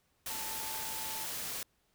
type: tone in noise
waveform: sine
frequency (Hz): 880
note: A5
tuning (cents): 0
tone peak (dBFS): -45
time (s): 0.3-1.25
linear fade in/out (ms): 2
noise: white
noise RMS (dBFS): -39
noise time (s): 0.26-1.63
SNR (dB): -9
effects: pink hiss -74 dBFS RMS until 1.94 s